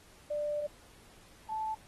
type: tone pair in turn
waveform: sine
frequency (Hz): 592 / 873.5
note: D5 / A5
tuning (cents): +14 / -13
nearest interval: perfect fifth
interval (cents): 673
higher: second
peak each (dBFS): -31 / -32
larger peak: first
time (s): 0.3-0.67 / 1.49-1.75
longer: first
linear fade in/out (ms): 10
effects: pink hiss -59 dBFS RMS until 1.87 s + AAC 32 kbps